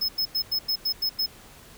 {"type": "tone bursts", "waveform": "square", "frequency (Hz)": 5180, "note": "E8", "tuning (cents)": -31, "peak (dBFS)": -23, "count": 8, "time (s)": [0.01, 1.263], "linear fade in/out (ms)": 10, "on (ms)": 77, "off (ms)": 91, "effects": ["pink hiss -49 dBFS RMS until 1.77 s"]}